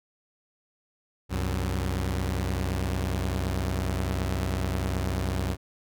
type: tone pair together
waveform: sawtooth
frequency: 65.41 / 93.42 Hz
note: C2 / F#2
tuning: 0 / +17 cents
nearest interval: tritone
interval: 617 cents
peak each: -25 dBFS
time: 1.29-5.57 s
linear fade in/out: 50 ms
effects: none